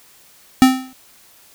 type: tone with exponential decay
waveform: square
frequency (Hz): 259.7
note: C4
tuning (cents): -13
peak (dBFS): -4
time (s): 0.62-0.93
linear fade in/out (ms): 0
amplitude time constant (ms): 67
effects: white hiss -49 dBFS RMS until 1.54 s